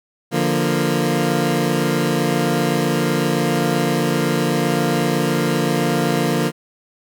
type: chord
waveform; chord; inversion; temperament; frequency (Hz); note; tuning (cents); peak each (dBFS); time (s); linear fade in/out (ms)
20% pulse; Bb major; first; equal; 146.83 / 174.61 / 233.1; D3 / F3 / Bb3; 0 / 0 / 0; -16; 0.31-6.52; 50
effects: none